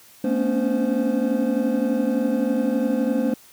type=tone cluster; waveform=triangle; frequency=220.5 / 243.8 / 271.6 / 283.5 / 518 Hz; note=A3 / B3 / C#4 / C#4 / C5; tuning=+4 / -22 / -35 / +39 / -17 cents; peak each=-23 / -22 / -26 / -24 / -24 dBFS; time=0.24-3.34 s; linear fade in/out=5 ms; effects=white hiss -50 dBFS RMS until 3.52 s